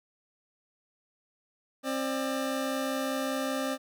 25% pulse tone pair together, 265.8 / 596.7 Hz, C4 / D5, +27 / +27 cents, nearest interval octave + major second, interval 1400 cents, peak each -27 / -30 dBFS, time 1.83-3.78 s, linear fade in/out 50 ms, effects none

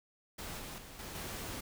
pink noise with level steps, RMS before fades -43 / -45 / -51 / -45 / -42 dBFS, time 0.38-1.61 s, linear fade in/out 10 ms, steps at 0.59 / 0.78 / 0.99 / 1.15 s, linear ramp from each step 2 ms, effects none

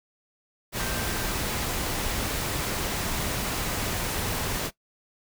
sine tone in noise, 1568 Hz, G6, in tune, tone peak -39 dBFS, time 0.76-1.35 s, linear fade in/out 50 ms, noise pink, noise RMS -29 dBFS, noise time 0.72-4.71 s, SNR -13 dB, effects noise-tail reverb RT60 0.1 s tail -18 dB re dry

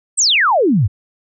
sine exponential sweep, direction down, 8760 to 87.31 Hz, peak -10 dBFS, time 0.17-0.88 s, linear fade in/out 20 ms, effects none

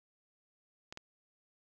clicks, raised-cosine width 0.2 ms, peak -27 dBFS, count 2, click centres 0.925 / 0.974 s, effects none

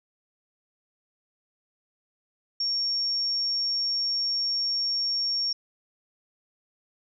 sine tone, 5520 Hz, F8, 21 cents flat, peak -24 dBFS, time 2.6-5.53 s, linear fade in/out 5 ms, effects none

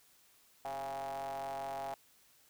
square ring-modulated tone, 70.4 Hz, C#2, 27 cents sharp, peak -36 dBFS, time 0.65-1.94 s, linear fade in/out 0 ms, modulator 752 Hz, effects white hiss -66 dBFS RMS until 2.49 s

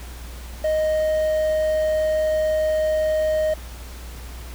triangle tone with quantisation, 622 Hz, D#5, 1 cent flat, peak -16 dBFS, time 0.64-3.54 s, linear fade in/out 5 ms, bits 7, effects added 60 Hz sine -34 dBFS peak until 4.54 s + pink hiss -42 dBFS RMS until 4.54 s

